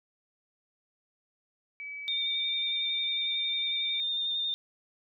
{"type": "tone with pitch glide", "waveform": "sine", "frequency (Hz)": [2288, 2309], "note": ["D7", "D7"], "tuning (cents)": [-46, -30], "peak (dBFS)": -37, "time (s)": [1.8, 4], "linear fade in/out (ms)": 0, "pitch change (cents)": 16, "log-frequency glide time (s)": [2.3, 2.53]}
{"type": "tone with vibrato", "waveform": "sine", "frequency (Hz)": 3636, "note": "A#7", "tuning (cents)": -44, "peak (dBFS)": -28, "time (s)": [2.08, 4.54], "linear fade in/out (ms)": 0, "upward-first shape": "sine", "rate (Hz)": 11, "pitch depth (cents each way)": 19}
{"effects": []}